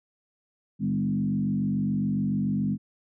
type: tone with frequency modulation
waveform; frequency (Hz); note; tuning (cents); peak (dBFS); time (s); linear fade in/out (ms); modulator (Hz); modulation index
sine; 202; G#3; -48; -23; 0.79-2.78; 50; 47.1; 1.2
effects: none